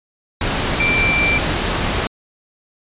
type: tone in noise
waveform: sine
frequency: 2349 Hz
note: D7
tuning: in tune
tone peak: -15 dBFS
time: 0.8-1.38 s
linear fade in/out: 2 ms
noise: pink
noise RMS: -19 dBFS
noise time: 0.41-2.07 s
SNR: +1 dB
effects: resampled to 8000 Hz